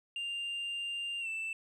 sine tone with pitch glide, 2794 to 2654 Hz, F7 to E7, 0 to +11 cents, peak -32 dBFS, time 0.16-1.53 s, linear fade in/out 2 ms, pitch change -89 cents, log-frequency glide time 1.2-1.28 s, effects tanh soft clip ceiling -34 dBFS

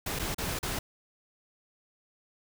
pink noise with dropouts, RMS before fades -33 dBFS, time 0.06-0.79 s, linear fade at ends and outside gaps 5 ms, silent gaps 0.19-0.194 / 0.346-0.382 / 0.59-0.629 s, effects none

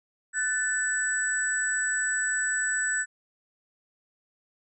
sine tone cluster, 1497 / 1752 / 7850 Hz, F#6 / A6 / B8, +20 / -8 / -11 cents, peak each -29 dBFS, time 0.33-3.06 s, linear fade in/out 50 ms, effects none

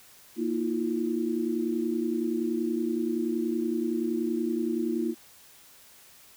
sine chord, Bb suspended fourth, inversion none, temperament equal with one note detuned, 233.1 / 318.6 / 349.2 Hz, Bb3 / Eb4 / F4, 0 / +41 / 0 cents, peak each -30 dBFS, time 0.36-5.15 s, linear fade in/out 50 ms, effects white hiss -54 dBFS RMS until 6.36 s

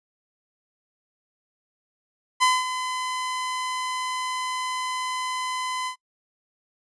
sawtooth tone with ADSR envelope, 1017 Hz, C6, 50 cents flat, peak -12 dBFS, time 2.4-5.96 s, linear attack 27 ms, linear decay 210 ms, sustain -11 dB, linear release 91 ms, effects noise-tail reverb RT60 0.1 s tail -23 dB re dry + resampled to 22050 Hz

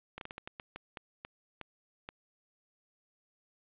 slowing click train, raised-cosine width 0.3 ms, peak -25 dBFS, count 12, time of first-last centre 0.18-2.089 s, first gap 32 ms, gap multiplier 1.31, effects resampled to 8000 Hz + 10-bit

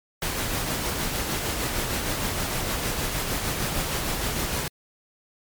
pink noise with tremolo, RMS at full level -26 dBFS, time 0.22-4.68 s, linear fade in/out 2 ms, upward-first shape sine, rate 6.5 Hz, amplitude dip 30%, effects MP3 96 kbps

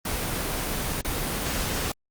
pink noise with dropouts, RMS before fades -28 dBFS, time 0.05-1.92 s, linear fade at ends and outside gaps 5 ms, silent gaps 1.013-1.046 s, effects Opus 24 kbps

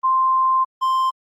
sine / triangle tone pair in turn, 1046.5 / 1046.5 Hz, C6 / C6, 0 / 0 cents, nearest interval unison, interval 0 cents, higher neither, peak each -14 dBFS, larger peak neither, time 0.03-0.65 / 0.81-1.11 s, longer first, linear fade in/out 20 ms, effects Opus 32 kbps

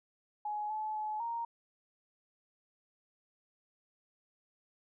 sine tone with pitch steps, 840 / 861 / 855 / 931 Hz, G#5 / A5 / A5 / A#5, +19 / -38 / -50 / -2 cents, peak -34 dBFS, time 0.45-1.45 s, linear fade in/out 5 ms, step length 250 ms, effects none

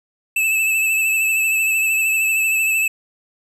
square tone with vibrato, 2624 Hz, E7, 9 cents flat, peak -16 dBFS, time 0.36-2.88 s, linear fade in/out 5 ms, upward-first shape sine, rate 13 Hz, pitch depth 31 cents each way, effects none

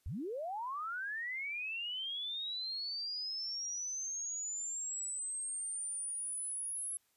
sine linear sweep, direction up, 55.3 to 10860 Hz, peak -37 dBFS, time 0.06-6.97 s, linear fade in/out 0 ms, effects white hiss -75 dBFS RMS until 7.16 s + resampled to 32000 Hz

